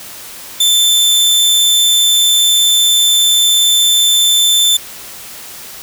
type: tone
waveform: sawtooth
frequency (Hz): 3539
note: A7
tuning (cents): +9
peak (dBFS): -5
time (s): 0.6-4.77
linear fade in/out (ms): 5
effects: white hiss -31 dBFS RMS until 5.82 s